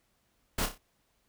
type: noise with echo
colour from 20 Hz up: pink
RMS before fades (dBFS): -30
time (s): 0.58-0.66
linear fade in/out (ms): 5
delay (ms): 30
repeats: 4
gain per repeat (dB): -7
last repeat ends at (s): 0.78
effects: pink hiss -73 dBFS RMS until 1.28 s